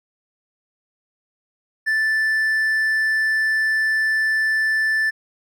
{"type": "tone", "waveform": "triangle", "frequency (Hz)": 1760, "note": "A6", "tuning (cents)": 0, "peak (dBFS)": -15, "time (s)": [1.86, 5.11], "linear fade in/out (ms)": 20, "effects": []}